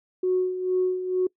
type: tone with tremolo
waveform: sine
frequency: 368.1 Hz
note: F#4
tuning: 9 cents flat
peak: -18 dBFS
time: 0.23-1.27 s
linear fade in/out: 5 ms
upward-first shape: sine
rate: 2.2 Hz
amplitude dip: 65%
effects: noise-tail reverb RT60 0.1 s tail -24 dB re dry + tanh soft clip ceiling -14 dBFS